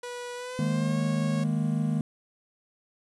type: tone with pitch glide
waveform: sawtooth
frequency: 488.4 to 548.2 Hz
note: B4 to C#5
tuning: -19 to -19 cents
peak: -31 dBFS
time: 0.03-1.44 s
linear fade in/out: 5 ms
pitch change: +200 cents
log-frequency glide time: 0.35-1 s
type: chord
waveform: triangle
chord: D# suspended fourth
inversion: none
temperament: equal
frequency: 155.56 / 207.7 / 233.1 Hz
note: D#3 / G#3 / A#3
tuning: 0 / 0 / 0 cents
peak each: -25 / -28 / -28 dBFS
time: 0.59-2.01 s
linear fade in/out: 2 ms
effects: resampled to 24000 Hz + 9-bit